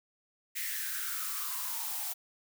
blue noise with high-pass filter sweep, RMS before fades -36 dBFS, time 0.55-2.14 s, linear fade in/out 20 ms, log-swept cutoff 2000 to 720 Hz, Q 6.5, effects none

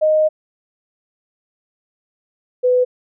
sine tone pair in turn, 620 / 499.7 Hz, D#5 / B4, -6 / +20 cents, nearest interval major third, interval 374 cents, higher first, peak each -11 dBFS, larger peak neither, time 0.01-0.29 / 2.63-2.85 s, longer first, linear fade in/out 20 ms, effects none

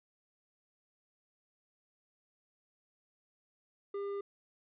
triangle tone with hard clipping, 400.8 Hz, G4, 38 cents sharp, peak -37 dBFS, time 3.94-4.21 s, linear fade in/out 5 ms, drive 10 dB, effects resampled to 8000 Hz

